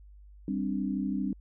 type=chord; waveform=sine; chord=G suspended fourth; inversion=none; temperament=just; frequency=196 / 261.3 / 294 Hz; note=G3 / C4 / D4; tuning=0 / -2 / +2 cents; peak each=-31 / -33 / -34 dBFS; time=0.48-1.33 s; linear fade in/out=2 ms; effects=added 50 Hz sine -49 dBFS peak until 1.4 s